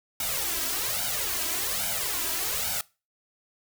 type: noise with flanger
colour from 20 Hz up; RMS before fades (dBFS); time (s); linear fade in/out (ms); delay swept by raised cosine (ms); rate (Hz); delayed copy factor
white; -29; 0.2-2.81; 2; 1.3 to 3.1; 1.2; +0.95
effects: noise-tail reverb RT60 0.3 s tail -22 dB re dry